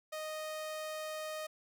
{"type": "tone", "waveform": "sawtooth", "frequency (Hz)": 621, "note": "D#5", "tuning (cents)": -3, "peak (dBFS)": -35, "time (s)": [0.12, 1.47], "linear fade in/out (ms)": 10, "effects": ["11-bit"]}